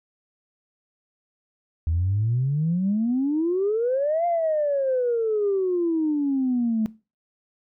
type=exponential two-way sweep; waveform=sine; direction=up then down; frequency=78.3 to 701 to 214.5 Hz; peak=-19 dBFS; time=1.87-6.86 s; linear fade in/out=0 ms; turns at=4.26 s; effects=noise-tail reverb RT60 0.3 s tail -20 dB re dry + tanh soft clip ceiling -15 dBFS